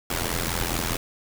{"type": "noise with amplitude modulation", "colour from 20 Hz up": "pink", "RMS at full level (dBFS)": -23, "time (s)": [0.1, 0.97], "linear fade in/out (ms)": 5, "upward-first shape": "sine", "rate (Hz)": 84.4, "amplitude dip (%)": 90, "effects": []}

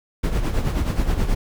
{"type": "noise with tremolo", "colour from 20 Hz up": "brown", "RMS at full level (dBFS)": -18, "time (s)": [0.23, 1.35], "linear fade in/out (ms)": 10, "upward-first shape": "sine", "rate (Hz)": 9.4, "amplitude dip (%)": 60, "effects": []}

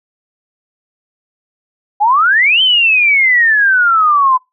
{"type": "exponential two-way sweep", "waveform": "sine", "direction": "up then down", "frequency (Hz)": [795, 3136, 1008], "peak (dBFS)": -7, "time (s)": [2, 4.38], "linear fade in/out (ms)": 20, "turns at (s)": 2.62, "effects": ["noise-tail reverb RT60 0.2 s tail -24 dB re dry"]}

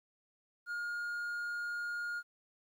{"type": "tone", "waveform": "triangle", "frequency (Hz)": 1423, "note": "F6", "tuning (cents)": 32, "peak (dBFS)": -34, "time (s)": [0.66, 2.23], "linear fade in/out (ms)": 50, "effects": ["12-bit"]}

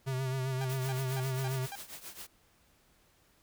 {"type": "tone with vibrato", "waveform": "square", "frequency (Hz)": 131.2, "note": "C3", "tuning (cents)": 5, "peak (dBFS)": -32, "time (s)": [0.06, 1.67], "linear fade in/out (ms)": 20, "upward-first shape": "sine", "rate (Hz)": 7.6, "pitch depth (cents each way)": 44}
{"type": "tone bursts", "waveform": "sawtooth", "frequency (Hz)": 796, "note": "G5", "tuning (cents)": 26, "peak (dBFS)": -35, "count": 5, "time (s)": [0.61, 1.755], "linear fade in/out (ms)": 2, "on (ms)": 37, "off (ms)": 240}
{"type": "noise with tremolo", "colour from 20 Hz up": "white", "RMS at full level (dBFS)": -43, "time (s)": [0.69, 2.27], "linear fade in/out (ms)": 5, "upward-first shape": "triangle", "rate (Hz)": 7.4, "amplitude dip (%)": 85}
{"effects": ["pink hiss -67 dBFS RMS until 3.42 s"]}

